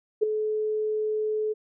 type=tone with ADSR envelope; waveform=sine; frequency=429.7 Hz; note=A4; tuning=41 cents flat; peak=-15 dBFS; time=0.21-1.54 s; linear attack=22 ms; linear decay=6 ms; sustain=-9 dB; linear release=23 ms; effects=none